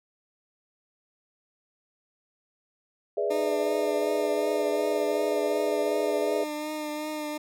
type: chord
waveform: sine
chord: E dominant seventh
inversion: first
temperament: equal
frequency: 415.3 / 493.9 / 587.3 / 659.3 Hz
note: G#4 / B4 / D5 / E5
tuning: 0 / 0 / 0 / 0 cents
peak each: -28 / -32 / -30 / -31 dBFS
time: 3.17-6.44 s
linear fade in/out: 5 ms
type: tone with vibrato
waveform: 20% pulse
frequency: 303.4 Hz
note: D#4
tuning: 44 cents flat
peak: -26 dBFS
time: 3.3-7.38 s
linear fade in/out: 10 ms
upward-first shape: triangle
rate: 2.7 Hz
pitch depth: 26 cents each way
effects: none